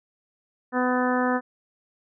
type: harmonic tone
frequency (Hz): 250.9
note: B3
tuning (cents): +28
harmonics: 1 / 2 / 3 / 4 / 5 / 6 / 7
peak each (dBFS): -24 / -27 / -29 / -30 / -31 / -32 / -32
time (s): 0.72-1.41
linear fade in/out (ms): 50
effects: none